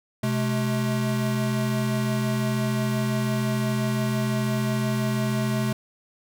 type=tone pair together; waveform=square; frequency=127.42 / 214.3 Hz; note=C3 / A3; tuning=-45 / -45 cents; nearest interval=major sixth; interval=900 cents; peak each=-26 / -26 dBFS; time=0.23-5.73 s; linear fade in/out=5 ms; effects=none